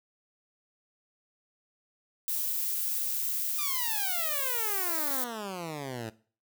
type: noise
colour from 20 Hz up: violet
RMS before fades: -31 dBFS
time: 2.28-5.24 s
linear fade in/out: 0 ms
type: exponential sweep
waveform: 10% pulse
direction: down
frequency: 1226 to 107.9 Hz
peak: -27 dBFS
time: 3.58-6.1 s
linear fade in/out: 10 ms
effects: noise-tail reverb RT60 0.4 s tail -18 dB re dry